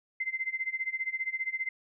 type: tone with tremolo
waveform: sine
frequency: 2074 Hz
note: C7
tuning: 16 cents flat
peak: -27 dBFS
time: 0.2-1.69 s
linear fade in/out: 5 ms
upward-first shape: sine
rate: 15 Hz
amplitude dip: 90%
effects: none